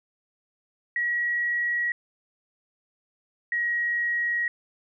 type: tone pair in turn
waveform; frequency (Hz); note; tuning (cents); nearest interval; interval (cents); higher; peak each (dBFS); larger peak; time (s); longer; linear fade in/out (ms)
sine; 1914 / 1898.6; A#6 / A#6; +45 / +31; unison; 14; first; -23; neither; 0.96-1.92 / 3.52-4.48; neither; 2
effects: none